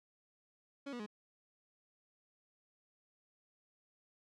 30% pulse tone with pitch steps, 280 / 242.4 / 209.8 Hz, C#4 / B3 / G#3, +18 / -32 / +18 cents, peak -39 dBFS, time 0.86-1.064 s, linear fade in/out 10 ms, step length 68 ms, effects low-pass 5000 Hz 12 dB/octave

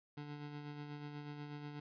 25% pulse tone with tremolo, 146.83 Hz, D3, in tune, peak -40 dBFS, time 0.17-1.8 s, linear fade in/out 5 ms, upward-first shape sine, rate 8.2 Hz, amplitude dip 40%, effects resampled to 11025 Hz

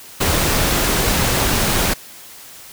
pink noise, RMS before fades -17 dBFS, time 0.2-1.94 s, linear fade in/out 10 ms, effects white hiss -39 dBFS RMS until 2.72 s

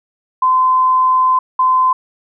sine tone bursts at uneven times, 1028 Hz, C6, 31 cents flat, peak -9 dBFS, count 2, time 0.42-1.39 / 1.59-1.93 s, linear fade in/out 5 ms, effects none

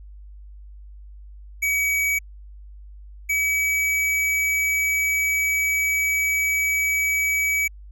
square tone pair in turn, 2271 / 2280 Hz, C#7 / C#7, +41 / +48 cents, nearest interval unison, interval 7 cents, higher second, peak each -20 dBFS, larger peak neither, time 1.62-2.19 / 3.29-7.68 s, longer second, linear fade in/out 10 ms, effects added 50 Hz sine -39 dBFS peak until 7.91 s

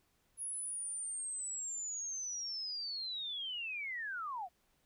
sine linear sweep, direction down, 10548 to 671 Hz, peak -38 dBFS, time 0.37-4.49 s, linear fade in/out 50 ms, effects pink hiss -75 dBFS RMS until 4.85 s

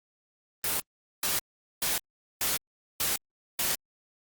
white noise bursts, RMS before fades -28 dBFS, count 6, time 0.64-3.75 s, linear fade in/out 2 ms, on 160 ms, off 430 ms, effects Opus 24 kbps

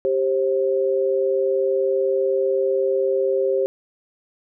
sine tone pair together, 392 / 532.2 Hz, G4 / C5, 0 / +29 cents, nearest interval perfect fourth, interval 529 cents, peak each -20 dBFS, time 0.05-3.66 s, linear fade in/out 0 ms, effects none

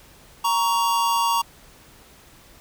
square tone pair together, 932.3 / 1121.6 Hz, A#5 / C#6, 0 / +20 cents, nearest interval minor third, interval 320 cents, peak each -21 / -24 dBFS, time 0.44-1.42 s, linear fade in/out 10 ms, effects pink hiss -50 dBFS RMS until 2.6 s

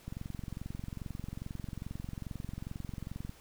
click train, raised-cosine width 5 ms, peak -27 dBFS, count 73, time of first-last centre 0.08-3.294 s, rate 22.4 Hz, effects pink hiss -58 dBFS RMS until 3.4 s

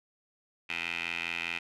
15% pulse tone with band-pass filter, 84.9 Hz, F2, 48 cents flat, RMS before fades -35 dBFS, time 0.69-1.59 s, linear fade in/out 10 ms, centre 2500 Hz, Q 5.4, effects none

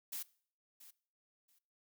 blue noise with echo, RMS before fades -42 dBFS, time 0.12-0.23 s, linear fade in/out 10 ms, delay 680 ms, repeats 2, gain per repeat -15 dB, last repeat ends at 1.59 s, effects noise-tail reverb RT60 0.5 s tail -21 dB re dry

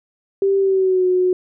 sine tone with pitch glide, 392 to 365.7 Hz, G4 to F#4, 0 to -20 cents, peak -13 dBFS, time 0.42-1.33 s, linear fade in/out 2 ms, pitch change -120 cents, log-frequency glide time 0.58-1.06 s, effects none

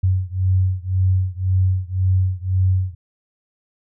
sine beating tone pair, 92.5 / 94.4 Hz, F#2 / F#2, 0 / +35 cents, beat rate 1.9 Hz, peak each -18 / -19 dBFS, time 0.03-2.95 s, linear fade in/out 10 ms, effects none

